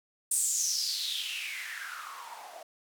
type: noise with band-pass filter sweep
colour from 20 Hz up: blue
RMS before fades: -34 dBFS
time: 0.31-2.63 s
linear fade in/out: 5 ms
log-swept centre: 8900 to 640 Hz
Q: 6.5
effects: none